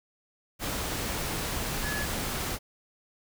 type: tone in noise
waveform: sine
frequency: 1700 Hz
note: G#6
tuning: 40 cents sharp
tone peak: -33 dBFS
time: 1.82-2.07 s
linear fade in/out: 50 ms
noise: pink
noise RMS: -32 dBFS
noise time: 0.59-2.59 s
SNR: -4 dB
effects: none

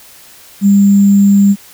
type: tone with sample-and-hold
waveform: sine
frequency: 199.9 Hz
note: G3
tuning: 34 cents sharp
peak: -4 dBFS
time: 0.61-1.56 s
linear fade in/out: 50 ms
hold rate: 7350 Hz
effects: white hiss -39 dBFS RMS until 1.73 s

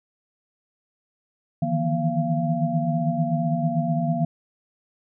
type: tone cluster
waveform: sine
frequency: 153.7 / 160.6 / 169.4 / 238.3 / 685 Hz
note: D#3 / E3 / E3 / A#3 / F5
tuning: -21 / -45 / +48 / +38 / -34 cents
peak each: -27 dBFS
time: 1.62-4.25 s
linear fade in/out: 5 ms
effects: none

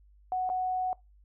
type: tone with dropouts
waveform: sine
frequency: 740 Hz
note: F#5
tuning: in tune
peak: -27 dBFS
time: 0.32-0.93 s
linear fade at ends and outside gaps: 1 ms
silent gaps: 0.492-0.499 s
effects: noise-tail reverb RT60 0.2 s tail -22 dB re dry + added 50 Hz sine -56 dBFS peak until 1.24 s

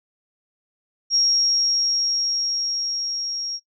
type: tone with level ramp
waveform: sine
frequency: 5588 Hz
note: F8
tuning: in tune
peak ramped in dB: -15 to -26 dBFS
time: 1.1-3.6 s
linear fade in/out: 50 ms
effects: noise-tail reverb RT60 0.1 s tail -20 dB re dry

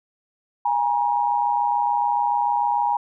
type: tone pair together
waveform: sine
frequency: 823 / 949.9 Hz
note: G#5 / A#5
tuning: -16 / +32 cents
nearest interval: major second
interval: 248 cents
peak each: -21 dBFS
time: 0.65-2.97 s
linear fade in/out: 5 ms
effects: none

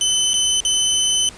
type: tone with dropouts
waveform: 20% pulse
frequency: 3035 Hz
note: F#7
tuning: 43 cents sharp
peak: -10 dBFS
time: 0.01-1.29 s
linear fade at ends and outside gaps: 1 ms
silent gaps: 0.334-0.34 / 0.604-0.65 s
effects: pink hiss -40 dBFS RMS until 1.37 s + resampled to 22050 Hz

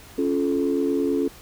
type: chord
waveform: sine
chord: Db augmented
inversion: none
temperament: just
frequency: 277.2 / 346.5 / 433.1 Hz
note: Db4 / F4 / A4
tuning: 0 / -14 / -27 cents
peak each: -22 / -25 / -24 dBFS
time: 0.18-1.28 s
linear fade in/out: 5 ms
effects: tanh soft clip ceiling -12 dBFS + pink hiss -46 dBFS RMS until 1.41 s

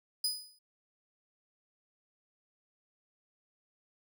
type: tone with exponential decay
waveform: sawtooth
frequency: 4978 Hz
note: D#8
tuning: in tune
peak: -24 dBFS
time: 0.24-0.59 s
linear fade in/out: 5 ms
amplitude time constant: 75 ms
effects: none

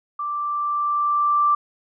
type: tone with level ramp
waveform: sine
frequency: 1174.7 Hz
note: D6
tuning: in tune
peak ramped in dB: -24 to -14 dBFS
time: 0.19-1.55 s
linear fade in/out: 5 ms
effects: none

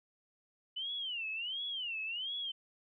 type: tone with vibrato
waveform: sine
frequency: 2951 Hz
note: F#7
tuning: 5 cents flat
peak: -36 dBFS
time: 0.76-2.52 s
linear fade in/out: 10 ms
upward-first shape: sine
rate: 1.4 Hz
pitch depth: 230 cents each way
effects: none

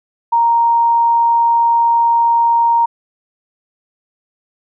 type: tone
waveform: sine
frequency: 932.3 Hz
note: A#5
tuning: in tune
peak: -9 dBFS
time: 0.32-2.86 s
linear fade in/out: 10 ms
effects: none

